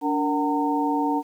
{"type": "tone cluster", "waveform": "sine", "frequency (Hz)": [289.6, 463.7, 753, 913], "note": ["D4", "A#4", "F#5", "A#5"], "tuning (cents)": [-24, -9, 30, -36], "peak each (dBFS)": [-23, -31, -29, -25], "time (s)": [0.01, 1.23], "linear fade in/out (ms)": 50, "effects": ["9-bit"]}